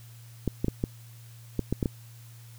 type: clicks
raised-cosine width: 3 ms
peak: -13 dBFS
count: 8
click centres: 0.477 / 0.645 / 0.683 / 0.839 / 1.593 / 1.726 / 1.828 / 1.858 s
effects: added 116 Hz sine -46 dBFS peak until 2.58 s + white hiss -56 dBFS RMS until 2.58 s